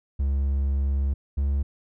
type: tone pair in turn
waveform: triangle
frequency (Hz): 68.9 / 69.86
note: C#2 / C#2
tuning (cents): -10 / +14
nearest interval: unison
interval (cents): 24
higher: second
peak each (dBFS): -19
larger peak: neither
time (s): 0.19-1.14 / 1.37-1.63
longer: first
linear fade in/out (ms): 10
effects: none